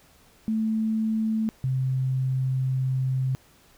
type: tone pair in turn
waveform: sine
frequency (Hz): 220 / 130.81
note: A3 / C3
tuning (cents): 0 / 0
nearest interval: major sixth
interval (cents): 900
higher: first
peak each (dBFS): -22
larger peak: neither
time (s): 0.48-1.49 / 1.64-3.35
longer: second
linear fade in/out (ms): 0
effects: pink hiss -57 dBFS RMS until 3.77 s